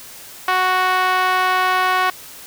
5% pulse tone with band-pass filter, 370 Hz, F#4, in tune, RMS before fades -17 dBFS, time 0.48-2.1 s, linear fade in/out 2 ms, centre 1000 Hz, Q 1.6, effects white hiss -38 dBFS RMS until 2.46 s

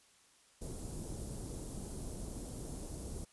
pink band-stop noise, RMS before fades -43 dBFS, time 0.61-3.25 s, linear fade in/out 10 ms, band 440 to 10000 Hz, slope 12 dB/octave, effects white hiss -66 dBFS RMS until 3.32 s + resampled to 24000 Hz

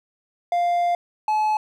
triangle tone pair in turn, 698.5 / 857.3 Hz, F5 / A5, 0 / -45 cents, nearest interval major third, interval 355 cents, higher second, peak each -16 dBFS, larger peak neither, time 0.52-0.95 / 1.28-1.57 s, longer first, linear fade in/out 2 ms, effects none

